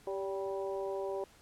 harmonic tone with a mistuned harmonic, 195.5 Hz, G3, 4 cents flat, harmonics 2 / 3 / 4 / 5, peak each -36 / -39 / -45 / -46 dBFS, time 0.07-1.24 s, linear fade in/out 2 ms, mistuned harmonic 3, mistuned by -34 cents, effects pink hiss -61 dBFS RMS until 1.41 s + low-pass 12000 Hz 12 dB/octave

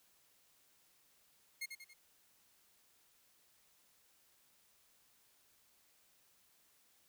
sawtooth tone with echo, 2146 Hz, C7, 43 cents sharp, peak -36 dBFS, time 1.61-1.66 s, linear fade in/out 10 ms, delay 93 ms, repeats 3, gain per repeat -6 dB, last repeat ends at 1.939 s, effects white hiss -71 dBFS RMS until 7.08 s

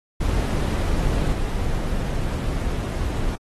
brown noise with level steps, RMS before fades -21 / -24 dBFS, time 0.2-3.36 s, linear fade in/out 10 ms, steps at 1.33 s, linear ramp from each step 2 ms, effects AAC 32 kbps

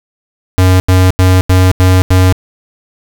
square tone bursts, 92.5 Hz, F#2, in tune, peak -5 dBFS, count 6, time 0.58-2.325 s, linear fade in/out 0 ms, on 220 ms, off 85 ms, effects none

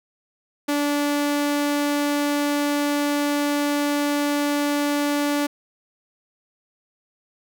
sawtooth tone, 290 Hz, D4, 22 cents flat, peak -16 dBFS, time 0.68-5.47 s, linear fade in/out 10 ms, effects none

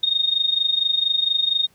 sine tone with amplitude modulation, 3700 Hz, A#7, 14 cents flat, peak -14 dBFS, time 0.03-1.67 s, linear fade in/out 5 ms, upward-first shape sine, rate 24.3 Hz, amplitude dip 80%, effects pink hiss -59 dBFS RMS until 1.74 s + high-pass 60 Hz 12 dB/octave

